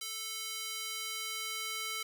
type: tone with high-pass filter sweep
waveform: square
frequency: 440 Hz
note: A4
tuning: in tune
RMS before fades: -39 dBFS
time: 0.01-2.03 s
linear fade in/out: 5 ms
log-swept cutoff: 3500 to 2000 Hz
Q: 0.84
effects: none